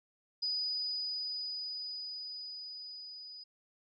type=tone with level ramp; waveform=sine; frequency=4961 Hz; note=D#8; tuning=6 cents flat; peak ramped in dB=-31 to -46 dBFS; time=0.42-3.44 s; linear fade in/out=10 ms; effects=none